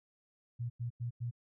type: tone bursts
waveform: sine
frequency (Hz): 119.4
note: A#2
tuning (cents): +42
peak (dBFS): -34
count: 4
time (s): 0.59-1.312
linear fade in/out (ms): 20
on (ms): 110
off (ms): 94
effects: none